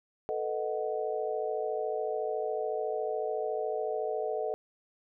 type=chord; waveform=sine; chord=B dominant seventh; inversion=third; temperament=equal; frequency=440 / 493.9 / 622.3 / 740 Hz; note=A4 / B4 / D#5 / F#5; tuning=0 / 0 / 0 / 0 cents; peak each=-33 / -38 / -35 / -37 dBFS; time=0.29-4.54 s; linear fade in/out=0 ms; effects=none